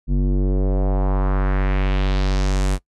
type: tone with low-pass filter sweep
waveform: square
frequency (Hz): 47.83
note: G1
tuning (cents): -42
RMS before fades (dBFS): -18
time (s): 0.07-2.79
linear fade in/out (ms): 50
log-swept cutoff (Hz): 220 to 9800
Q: 1.8
effects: noise-tail reverb RT60 0.1 s tail -22 dB re dry